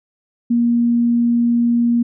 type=tone; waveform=sine; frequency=236.7 Hz; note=A#3; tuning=27 cents sharp; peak=-12 dBFS; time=0.5-2.03 s; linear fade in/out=10 ms; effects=none